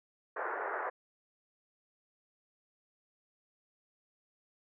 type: band-pass noise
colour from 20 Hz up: white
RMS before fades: -37 dBFS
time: 0.36-0.9 s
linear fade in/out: 10 ms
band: 370 to 1700 Hz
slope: 48 dB/octave
effects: none